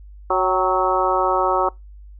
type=harmonic tone with a mistuned harmonic; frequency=185 Hz; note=F#3; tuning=in tune; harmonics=2 / 3 / 4 / 5 / 6 / 7; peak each=-23 / -23 / -23 / -23 / -23 / -23 dBFS; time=0.3-1.69 s; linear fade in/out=5 ms; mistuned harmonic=4; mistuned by=+47 cents; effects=noise-tail reverb RT60 0.2 s tail -24 dB re dry + added 50 Hz sine -38 dBFS peak until 2.19 s